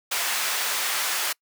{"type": "high-pass noise", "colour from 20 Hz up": "pink", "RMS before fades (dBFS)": -26, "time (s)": [0.11, 1.33], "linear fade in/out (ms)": 10, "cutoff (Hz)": 1100, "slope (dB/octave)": 12, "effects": ["noise-tail reverb RT60 0.1 s tail -26 dB re dry"]}